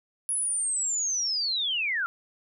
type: linear sweep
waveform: sine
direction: down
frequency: 10510 to 1331 Hz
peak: -25 dBFS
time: 0.29-2.06 s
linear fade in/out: 0 ms
effects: none